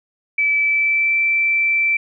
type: tone with pitch glide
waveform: sine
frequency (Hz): 2307 to 2334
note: D7 to D7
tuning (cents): -31 to -11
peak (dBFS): -14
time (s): 0.38-1.97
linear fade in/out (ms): 5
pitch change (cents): +20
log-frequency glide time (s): 0.57-1.16
effects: none